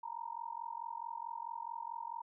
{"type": "tone with amplitude modulation", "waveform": "sine", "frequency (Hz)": 932.3, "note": "A#5", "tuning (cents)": 0, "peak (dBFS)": -36, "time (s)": [0.03, 2.22], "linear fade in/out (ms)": 10, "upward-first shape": "sine", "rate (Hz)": 44.6, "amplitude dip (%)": 100, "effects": []}